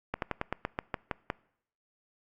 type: slowing click train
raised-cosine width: 0.5 ms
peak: -15 dBFS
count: 10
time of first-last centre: 0.14-1.301 s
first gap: 82 ms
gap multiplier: 1.11
effects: noise-tail reverb RT60 0.7 s tail -23 dB re dry + Opus 48 kbps

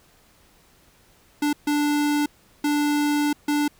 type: tone bursts at uneven times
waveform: square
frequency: 293.7 Hz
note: D4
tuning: in tune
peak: -20 dBFS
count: 4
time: 1.42-1.53 / 1.67-2.26 / 2.64-3.33 / 3.48-3.68 s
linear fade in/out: 5 ms
effects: pink hiss -57 dBFS RMS until 3.79 s

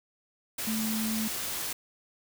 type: tone in noise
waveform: sine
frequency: 219.9 Hz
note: A3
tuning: 1 cent flat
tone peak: -29 dBFS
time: 0.67-1.28 s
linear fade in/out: 5 ms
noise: white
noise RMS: -34 dBFS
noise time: 0.58-1.73 s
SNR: +2 dB
effects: none

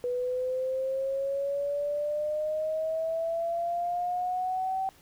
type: exponential sweep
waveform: sine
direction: up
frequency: 490 to 770 Hz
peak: -27 dBFS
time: 0.04-4.89 s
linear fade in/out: 0 ms
effects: pink hiss -58 dBFS RMS until 5.01 s

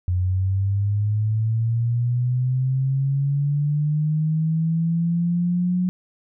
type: linear sweep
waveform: sine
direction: up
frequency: 89 to 182.3 Hz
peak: -18 dBFS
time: 0.08-5.89 s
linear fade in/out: 0 ms
effects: none

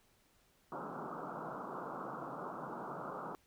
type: band-pass noise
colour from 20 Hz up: white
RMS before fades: -44 dBFS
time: 0.72-3.35 s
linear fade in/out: 0 ms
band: 130 to 1400 Hz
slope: 96 dB/octave
effects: pink hiss -71 dBFS RMS until 3.46 s

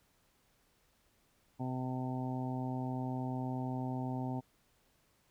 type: harmonic tone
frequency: 128.2 Hz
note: C3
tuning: 35 cents flat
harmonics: 1 / 2 / 3 / 4 / 5 / 6 / 7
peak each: -38 / -38 / -49 / -53 / -48 / -46 / -47 dBFS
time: 1.59-4.41 s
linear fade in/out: 20 ms
effects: pink hiss -72 dBFS RMS until 5.3 s

